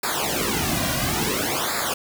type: noise with flanger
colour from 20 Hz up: pink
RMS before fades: -24 dBFS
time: 0.03-1.94 s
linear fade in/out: 5 ms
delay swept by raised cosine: 0.33 to 2.33 ms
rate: 0.58 Hz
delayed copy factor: -1
effects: none